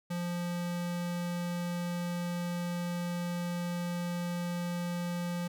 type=tone; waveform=square; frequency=174.61 Hz; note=F3; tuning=in tune; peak=-33 dBFS; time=0.1-5.48 s; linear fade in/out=10 ms; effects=none